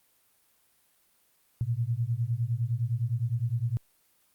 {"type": "beating tone pair", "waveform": "sine", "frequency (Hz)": [112.9, 122.7], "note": ["A2", "B2"], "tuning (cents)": [45, -11], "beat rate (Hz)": 9.8, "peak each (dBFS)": -29, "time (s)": [1.61, 3.77], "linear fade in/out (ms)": 0, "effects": ["white hiss -67 dBFS RMS until 4.34 s", "Opus 32 kbps"]}